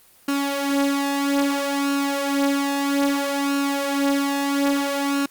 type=tone with flanger; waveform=sawtooth; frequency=280.1 Hz; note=C#4; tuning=18 cents sharp; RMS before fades=-22 dBFS; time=0.28-5.26 s; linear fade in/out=5 ms; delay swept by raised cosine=0.72 to 4.72 ms; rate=0.61 Hz; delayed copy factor=+0.65; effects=white hiss -53 dBFS RMS until 5.3 s + Opus 24 kbps

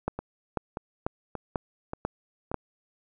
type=two click trains; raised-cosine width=1 ms; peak=-13 / -19 dBFS; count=6 / 5; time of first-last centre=0.08-2.543 / 0.19-2.516 s; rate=2.03 / 1.72 Hz; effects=none

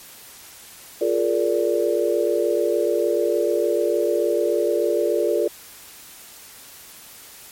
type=chord; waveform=sine; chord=Bb dominant seventh; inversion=second; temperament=just; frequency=349.6 / 419.5 / 466.2 / 582.7 Hz; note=F4 / Ab4 / Bb4 / D5; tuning=+2 / +17 / 0 / -14 cents; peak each=-23 dBFS; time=1.01-5.48 s; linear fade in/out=5 ms; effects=white hiss -43 dBFS RMS until 7.51 s + MP3 64 kbps

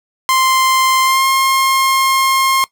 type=tone with pitch glide; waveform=sawtooth; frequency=1046.5 to 1067.3 Hz; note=C6 to C6; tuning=0 to +34 cents; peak=-7 dBFS; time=0.29-2.64 s; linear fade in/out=0 ms; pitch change=+34 cents; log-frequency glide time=1.02-1.25 s; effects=noise-tail reverb RT60 0.1 s tail -20 dB re dry

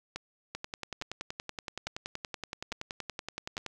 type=two click trains; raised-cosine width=0.2 ms; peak=-19 / -19 dBFS; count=5 / 34; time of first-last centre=0.16-3.579 / 0.55-3.663 s; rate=1.17 / 10.6 Hz; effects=none

